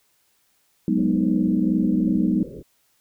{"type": "chord", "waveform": "sine", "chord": "G# minor seventh", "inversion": "third", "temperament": "equal", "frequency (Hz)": [185, 207.7, 246.9, 311.1], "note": ["F#3", "G#3", "B3", "D#4"], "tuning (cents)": [0, 0, 0, 0], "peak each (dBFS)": -23, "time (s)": [0.88, 2.43], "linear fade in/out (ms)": 2}
{"type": "low-pass noise", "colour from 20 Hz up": "white", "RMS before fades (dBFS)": -38, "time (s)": [0.96, 2.63], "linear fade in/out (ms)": 20, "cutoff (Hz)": 550, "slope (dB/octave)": 96}
{"effects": ["white hiss -65 dBFS RMS until 3 s"]}